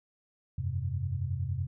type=chord; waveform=sine; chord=F suspended second; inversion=none; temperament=equal; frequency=87.31 / 98 / 130.81 Hz; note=F2 / G2 / C3; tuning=0 / 0 / 0 cents; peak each=-34 dBFS; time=0.58-1.67 s; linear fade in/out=5 ms; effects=none